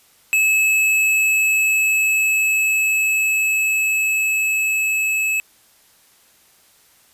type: tone with level ramp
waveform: square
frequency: 2594 Hz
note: E7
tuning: 28 cents flat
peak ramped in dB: -14 to -18 dBFS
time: 0.33-5.4 s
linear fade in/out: 0 ms
effects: white hiss -54 dBFS RMS until 7.13 s + resampled to 32000 Hz